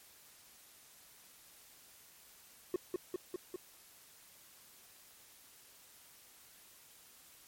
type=tone with echo; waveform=triangle; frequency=364.1 Hz; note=F#4; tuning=28 cents flat; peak=-28 dBFS; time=2.74-2.76 s; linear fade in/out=2 ms; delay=200 ms; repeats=4; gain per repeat=-2 dB; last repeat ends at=3.56 s; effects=white hiss -60 dBFS RMS until 7.47 s + MP3 64 kbps